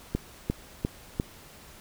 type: click train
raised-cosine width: 3 ms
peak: -13 dBFS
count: 4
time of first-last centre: 0.15-1.199 s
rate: 2.86 Hz
effects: pink hiss -50 dBFS RMS until 1.8 s